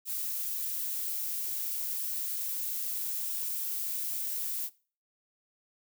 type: noise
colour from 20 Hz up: violet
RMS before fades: -34 dBFS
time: 0.05-4.7 s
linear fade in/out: 50 ms
effects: noise-tail reverb RT60 0.4 s tail -21 dB re dry